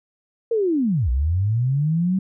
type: linear two-way sweep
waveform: sine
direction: down then up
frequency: 474 to 58.1 to 193 Hz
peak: -17 dBFS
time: 0.51-2.19 s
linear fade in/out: 5 ms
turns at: 1.1 s
effects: none